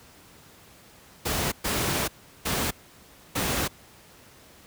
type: noise bursts at uneven times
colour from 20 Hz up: pink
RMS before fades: -26 dBFS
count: 4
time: 1.25-1.52 / 1.64-2.08 / 2.45-2.71 / 3.35-3.68 s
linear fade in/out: 10 ms
effects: pink hiss -52 dBFS RMS until 4.66 s + high-pass 60 Hz 12 dB/octave